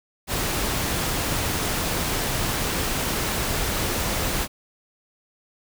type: noise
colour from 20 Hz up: pink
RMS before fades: -25 dBFS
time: 0.27-4.48 s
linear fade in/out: 50 ms
effects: none